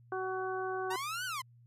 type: harmonic tone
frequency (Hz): 375.5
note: F#4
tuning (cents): +26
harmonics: 1 / 2 / 3 / 4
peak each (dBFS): -36 / -39 / -41 / -42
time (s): 0.12-0.96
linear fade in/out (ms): 2
type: linear two-way sweep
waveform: sawtooth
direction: up then down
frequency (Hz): 896 to 1544 to 987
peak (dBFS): -32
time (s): 0.9-1.42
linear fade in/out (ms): 10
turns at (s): 1.25
effects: added 119 Hz sine -57 dBFS peak until 1.66 s + resampled to 32000 Hz